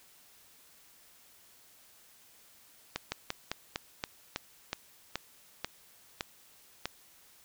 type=slowing click train; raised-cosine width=0.2 ms; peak=-15 dBFS; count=12; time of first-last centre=2.96-6.856 s; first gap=160 ms; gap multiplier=1.15; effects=white hiss -60 dBFS RMS until 7.44 s